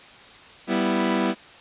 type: chord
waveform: sawtooth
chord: E minor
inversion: first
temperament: equal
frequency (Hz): 196 / 246.9 / 329.6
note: G3 / B3 / E4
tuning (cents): 0 / 0 / 0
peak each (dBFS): -21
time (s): 0.67-1.35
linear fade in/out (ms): 50
effects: white hiss -46 dBFS RMS until 1.6 s + resampled to 8000 Hz